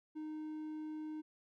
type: tone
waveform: triangle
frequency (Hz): 308.9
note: D#4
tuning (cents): -12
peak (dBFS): -39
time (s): 0.15-1.22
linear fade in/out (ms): 20
effects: none